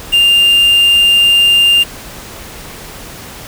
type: tone with quantisation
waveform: triangle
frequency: 2800 Hz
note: F7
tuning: 4 cents sharp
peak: -4 dBFS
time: 0.12-1.84 s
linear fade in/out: 20 ms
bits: 4
effects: pink hiss -30 dBFS RMS until 3.47 s